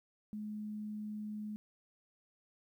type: tone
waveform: sine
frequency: 211.7 Hz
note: G#3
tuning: 33 cents sharp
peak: -39 dBFS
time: 0.33-1.56 s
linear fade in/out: 0 ms
effects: 12-bit